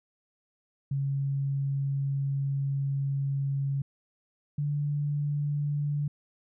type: tone pair in turn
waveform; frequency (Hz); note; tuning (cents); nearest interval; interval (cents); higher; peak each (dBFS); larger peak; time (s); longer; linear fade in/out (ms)
sine; 138.4 / 145.79; C#3 / D3; -2 / -12; minor second; 90; second; -26; neither; 0.91-3.82 / 4.58-6.08; first; 5
effects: none